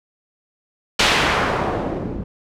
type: noise with low-pass filter sweep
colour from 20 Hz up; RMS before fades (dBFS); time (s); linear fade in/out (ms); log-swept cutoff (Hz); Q
white; -20; 0.99-2.24; 5; 4000 to 220; 0.93
effects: none